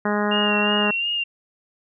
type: harmonic tone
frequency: 207.7 Hz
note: G#3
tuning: in tune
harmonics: 1 / 2 / 3 / 4 / 5 / 6 / 7 / 8 / 9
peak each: -23 / -26 / -28 / -29 / -30 / -31 / -31 / -32 / -33 dBFS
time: 0.05-0.91 s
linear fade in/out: 5 ms
type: tone with vibrato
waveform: sine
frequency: 2791 Hz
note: F7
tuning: 2 cents flat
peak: -21 dBFS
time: 0.31-1.24 s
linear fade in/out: 10 ms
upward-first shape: sine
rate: 2.8 Hz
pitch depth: 40 cents each way
effects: none